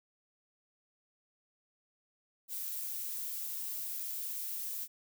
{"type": "noise", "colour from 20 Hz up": "violet", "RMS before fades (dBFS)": -39, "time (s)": [2.48, 4.88], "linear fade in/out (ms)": 50, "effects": []}